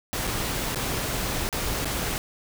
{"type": "noise with dropouts", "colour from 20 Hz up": "pink", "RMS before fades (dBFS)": -28, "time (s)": [0.13, 2.18], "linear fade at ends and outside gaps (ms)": 0, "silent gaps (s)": [[0.271, 0.275], [0.747, 0.758], [1.49, 1.527], [1.846, 1.855]], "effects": []}